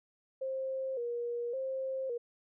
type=tone with vibrato; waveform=sine; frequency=502 Hz; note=B4; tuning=28 cents sharp; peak=-33 dBFS; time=0.41-2.18 s; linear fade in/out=10 ms; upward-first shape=square; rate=0.89 Hz; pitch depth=91 cents each way; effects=none